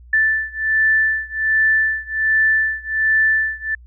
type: beating tone pair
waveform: sine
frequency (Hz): 1760 / 1761.3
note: A6 / A6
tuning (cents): 0 / +1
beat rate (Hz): 1.3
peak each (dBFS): -17 / -18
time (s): 0.13-3.75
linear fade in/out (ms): 5
effects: added 60 Hz sine -40 dBFS peak until 3.86 s